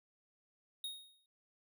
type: tone with exponential decay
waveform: square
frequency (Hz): 3735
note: A#7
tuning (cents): +3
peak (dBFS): -38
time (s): 0.84-1.26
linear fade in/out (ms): 2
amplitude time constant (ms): 91
effects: none